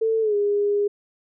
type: tone with pitch glide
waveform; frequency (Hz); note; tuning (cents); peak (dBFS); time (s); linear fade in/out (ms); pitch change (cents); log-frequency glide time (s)
sine; 446.2 to 409.2; A4 to G#4; +24 to -26; -18; 0.01-0.88; 10; -150; 0.21-0.35
effects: none